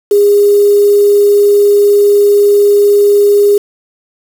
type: tone with quantisation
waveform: sine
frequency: 408.5 Hz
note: G#4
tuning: 29 cents flat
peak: -4 dBFS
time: 0.11-3.58 s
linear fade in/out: 5 ms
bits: 4
effects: none